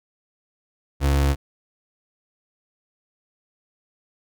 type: tone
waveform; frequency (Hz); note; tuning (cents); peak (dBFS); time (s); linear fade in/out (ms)
35% pulse; 69.9; C#2; +15; -15; 1-1.36; 50
effects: none